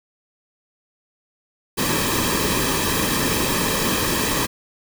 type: noise with comb filter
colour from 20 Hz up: pink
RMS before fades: -21 dBFS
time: 1.77-4.47 s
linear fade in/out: 20 ms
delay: 1.4 ms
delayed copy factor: -0.65
effects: none